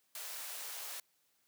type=high-pass noise; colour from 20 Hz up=white; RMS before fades=-44 dBFS; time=0.15-1 s; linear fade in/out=2 ms; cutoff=490 Hz; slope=24 dB/octave; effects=white hiss -75 dBFS RMS until 1.47 s + high-pass 100 Hz 12 dB/octave